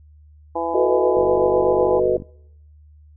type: harmonic tone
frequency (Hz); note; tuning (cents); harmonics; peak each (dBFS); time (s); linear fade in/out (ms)
167.3; E3; +26; 2 / 3 / 4 / 5 / 6; -28 / -26 / -28 / -25 / -30; 0.55-2; 10
type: chord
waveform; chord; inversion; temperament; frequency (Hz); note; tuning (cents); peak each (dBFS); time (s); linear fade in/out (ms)
sine; B dominant seventh; second; equal; 370 / 440 / 493.9 / 622.3; F#4 / A4 / B4 / D#5; 0 / 0 / 0 / 0; -19 / -23 / -19 / -23; 0.74-2.17; 5
type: click train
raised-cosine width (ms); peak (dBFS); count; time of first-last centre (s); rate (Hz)
3; -21; 52; 1.17-2.222; 48.5
effects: noise-tail reverb RT60 0.8 s tail -26 dB re dry + added 75 Hz sine -45 dBFS peak until 3.16 s